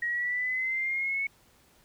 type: linear sweep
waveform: sine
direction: up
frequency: 1887 to 2217 Hz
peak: -27 dBFS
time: 0.02-1.27 s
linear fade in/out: 5 ms
effects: pink hiss -62 dBFS RMS until 1.84 s